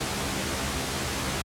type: noise with comb filter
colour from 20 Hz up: pink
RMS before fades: -29 dBFS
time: 0-1.42 s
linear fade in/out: 10 ms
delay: 15 ms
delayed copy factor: +0.85
effects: high-pass 60 Hz 12 dB/octave + low-pass 10000 Hz 12 dB/octave